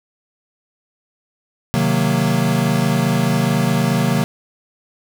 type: chord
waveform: square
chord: C half-diminished seventh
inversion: none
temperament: equal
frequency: 130.81 / 155.56 / 185 / 233.1 Hz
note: C3 / Eb3 / Gb3 / Bb3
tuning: 0 / 0 / 0 / 0 cents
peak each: -21 dBFS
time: 1.74-4.24 s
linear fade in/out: 0 ms
effects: 8-bit